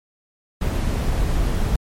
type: noise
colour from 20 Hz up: brown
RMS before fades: -20 dBFS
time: 0.61-1.76 s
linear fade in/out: 5 ms
effects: MP3 64 kbps